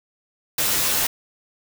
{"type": "noise with comb filter", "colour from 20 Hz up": "white", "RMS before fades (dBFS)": -21, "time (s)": [0.58, 1.07], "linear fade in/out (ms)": 5, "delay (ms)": 11, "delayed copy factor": -0.75, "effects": []}